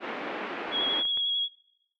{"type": "band-pass noise", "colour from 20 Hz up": "pink", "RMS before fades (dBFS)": -35, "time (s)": [0, 1.04], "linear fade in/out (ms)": 50, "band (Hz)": [260, 2700], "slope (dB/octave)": 24}
{"type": "click train", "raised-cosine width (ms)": 0.5, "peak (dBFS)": -29, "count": 5, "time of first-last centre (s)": [0.69, 1.174], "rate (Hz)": 8.27}
{"type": "tone with vibrato", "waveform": "sine", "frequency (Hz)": 3322, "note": "G#7", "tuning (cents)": 0, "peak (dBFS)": -25, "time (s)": [0.71, 1.49], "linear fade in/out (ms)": 50, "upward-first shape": "triangle", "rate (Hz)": 11, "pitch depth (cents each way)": 26}
{"effects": ["noise-tail reverb RT60 0.8 s tail -22 dB re dry"]}